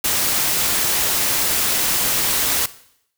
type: noise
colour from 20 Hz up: white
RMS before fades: -19 dBFS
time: 0.04-2.66 s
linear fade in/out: 5 ms
effects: noise-tail reverb RT60 0.7 s tail -17 dB re dry